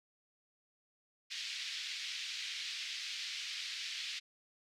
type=band-pass noise; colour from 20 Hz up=white; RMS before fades=-42 dBFS; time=1.3-4.2 s; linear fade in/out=20 ms; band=2100 to 4800 Hz; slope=24 dB/octave; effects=none